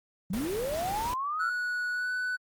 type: linear sweep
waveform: sine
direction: up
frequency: 164.81 to 1386 Hz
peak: -29 dBFS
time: 0.3-1.5 s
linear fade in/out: 5 ms
type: noise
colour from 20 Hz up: pink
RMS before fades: -38 dBFS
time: 0.33-1.14 s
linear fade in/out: 5 ms
type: tone with pitch glide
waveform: triangle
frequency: 1468 to 1493.7 Hz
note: F#6 to F#6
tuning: -14 to +16 cents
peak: -27 dBFS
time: 1.39-2.37 s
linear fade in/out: 20 ms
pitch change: +30 cents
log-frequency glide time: 1.92-2.12 s
effects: Opus 24 kbps